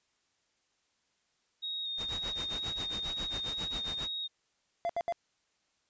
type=tone with vibrato; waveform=sine; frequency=3729 Hz; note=A#7; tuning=in tune; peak=-34 dBFS; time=1.62-4.28 s; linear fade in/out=20 ms; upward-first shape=square; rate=2.1 Hz; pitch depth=18 cents each way
type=noise with tremolo; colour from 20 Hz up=pink; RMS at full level=-40 dBFS; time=1.97-4.09 s; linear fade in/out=50 ms; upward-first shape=sine; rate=7.4 Hz; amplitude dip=90%
type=tone bursts; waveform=triangle; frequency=685 Hz; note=F5; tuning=34 cents flat; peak=-27 dBFS; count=3; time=4.85-5.124 s; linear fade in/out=0 ms; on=44 ms; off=71 ms
effects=white hiss -75 dBFS RMS until 5.89 s + resampled to 16000 Hz